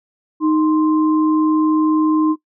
sine tone pair together, 311 / 1046 Hz, D#4 / C6, -1 / -1 cents, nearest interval octave + major sixth, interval 2100 cents, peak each -12 / -23 dBFS, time 0.4-2.36 s, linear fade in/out 50 ms, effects noise-tail reverb RT60 0.1 s tail -18 dB re dry

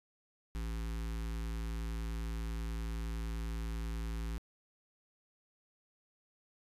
square tone with notch filter, 55.6 Hz, A1, 19 cents sharp, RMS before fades -38 dBFS, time 0.55-4.38 s, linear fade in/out 0 ms, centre 620 Hz, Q 1.3, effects resampled to 32000 Hz

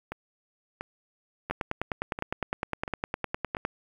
two click trains, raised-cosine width 0.5 ms, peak -19 / -13 dBFS, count 6 / 22, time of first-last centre 0.12-3.568 / 1.51-3.651 s, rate 1.45 / 9.81 Hz, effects 8-bit

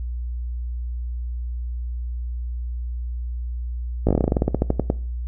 slowing click train, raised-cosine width 2 ms, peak -5 dBFS, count 18, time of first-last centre 4.07-4.901 s, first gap 17 ms, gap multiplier 1.12, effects noise-tail reverb RT60 0.4 s tail -20 dB re dry + added 60 Hz sine -25 dBFS peak until 5.27 s

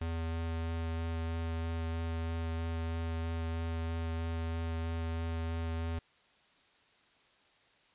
square tone with vibrato, 82.3 Hz, E2, 2 cents flat, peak -34 dBFS, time 0.01-5.99 s, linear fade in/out 5 ms, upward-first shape sine, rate 3.1 Hz, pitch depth 9 cents each way, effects white hiss -66 dBFS RMS until 7.94 s + resampled to 8000 Hz

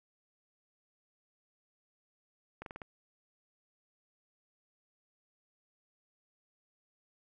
slowing click train, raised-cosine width 0.5 ms, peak -28 dBFS, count 5, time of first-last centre 2.62-2.818 s, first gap 42 ms, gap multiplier 1.11, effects none

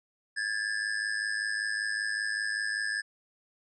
square ring-modulated tone, 1689 Hz, G#6, 29 cents sharp, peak -27 dBFS, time 0.36-3.02 s, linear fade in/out 20 ms, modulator 52.6 Hz, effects resampled to 24000 Hz

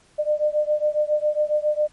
sine beating tone pair, 599 / 606.3 Hz, D5 / D#5, +34 / -45 cents, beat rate 7.3 Hz, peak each -21 / -22 dBFS, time 0.18-1.88 s, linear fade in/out 20 ms, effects pink hiss -57 dBFS RMS until 1.92 s + MP3 48 kbps

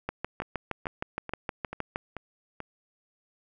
two click trains, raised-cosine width 0.5 ms, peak -21 / -15 dBFS, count 6 / 13, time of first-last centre 0.42-2.603 / 0.09-1.959 s, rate 2.29 / 6.42 Hz, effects none

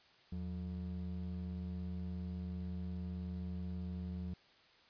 triangle ring-modulated tone, 130.81 Hz, C3, in tune, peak -34 dBFS, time 0.32-4.34 s, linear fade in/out 5 ms, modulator 49.4 Hz, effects white hiss -65 dBFS RMS until 4.89 s + resampled to 11025 Hz

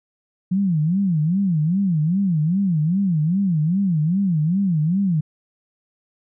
sine tone with vibrato, 173.8 Hz, F3, 8 cents flat, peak -16 dBFS, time 0.51-5.21 s, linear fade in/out 10 ms, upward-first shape sine, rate 2.5 Hz, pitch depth 250 cents each way, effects none

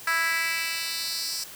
10% pulse tone with high-pass filter sweep, 329.6 Hz, E4, in tune, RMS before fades -28 dBFS, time 0.07-1.44 s, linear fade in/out 5 ms, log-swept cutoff 1500 to 5700 Hz, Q 2.3, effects white hiss -43 dBFS RMS until 1.55 s

